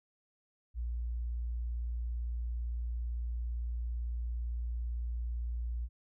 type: tone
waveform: sine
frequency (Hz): 58.9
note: A#1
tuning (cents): +19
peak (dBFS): -33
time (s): 0.74-5.89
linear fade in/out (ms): 50
effects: none